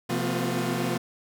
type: tone cluster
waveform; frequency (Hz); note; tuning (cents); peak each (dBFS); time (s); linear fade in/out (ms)
sawtooth; 129.4 / 173.1 / 226.4 / 251.6 / 355.2; C3 / F3 / A3 / B3 / F4; -19 / -15 / +50 / +32 / +29; -28; 0.09-0.98; 10
effects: none